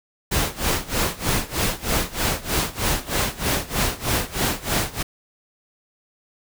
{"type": "noise with tremolo", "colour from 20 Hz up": "pink", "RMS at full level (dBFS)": -20, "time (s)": [0.31, 5.03], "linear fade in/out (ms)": 10, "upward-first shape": "sine", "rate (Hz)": 3.2, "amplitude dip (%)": 90, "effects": []}